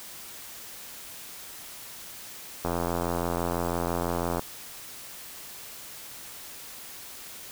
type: click train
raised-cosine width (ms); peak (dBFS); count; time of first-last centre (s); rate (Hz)
1; -14; 151; 2.65-4.394; 86
effects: white hiss -43 dBFS RMS until 7.51 s